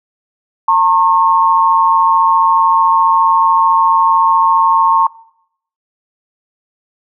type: tone pair together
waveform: sine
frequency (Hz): 907 / 1082.4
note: A#5 / C#6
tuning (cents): -48 / -42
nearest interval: minor third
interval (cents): 306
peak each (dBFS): -10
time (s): 0.68-5.07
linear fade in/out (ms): 5
effects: noise-tail reverb RT60 0.7 s tail -20 dB re dry